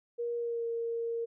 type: tone with pitch glide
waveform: sine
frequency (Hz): 473.4 to 463.4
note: A#4 to A#4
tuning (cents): +27 to -10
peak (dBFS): -31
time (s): 0.18-1.26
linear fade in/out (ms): 20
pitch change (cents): -37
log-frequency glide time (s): 0.36-0.66
effects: none